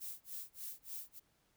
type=noise with tremolo; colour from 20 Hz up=violet; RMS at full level=-44 dBFS; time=0-1.2 s; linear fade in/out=20 ms; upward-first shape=sine; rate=3.4 Hz; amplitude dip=100%; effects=pink hiss -75 dBFS RMS until 1.56 s